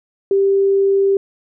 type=tone; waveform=sine; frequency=393 Hz; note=G4; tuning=4 cents sharp; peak=-11 dBFS; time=0.31-1.17 s; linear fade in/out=2 ms; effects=none